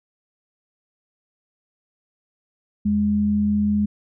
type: tone pair together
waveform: sine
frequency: 82.05 / 207.4 Hz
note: E2 / G#3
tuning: -8 / -2 cents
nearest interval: octave + major third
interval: 1606 cents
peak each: -28 / -17 dBFS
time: 2.85-3.86 s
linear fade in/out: 10 ms
effects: none